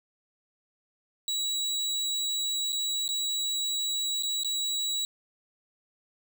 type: tone with dropouts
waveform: 30% pulse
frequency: 3898 Hz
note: B7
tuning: 23 cents flat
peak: -25 dBFS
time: 1.28-5.05 s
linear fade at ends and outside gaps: 1 ms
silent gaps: 2.722-2.728 / 3.079-3.089 / 4.225-4.233 / 4.434-4.446 s
effects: none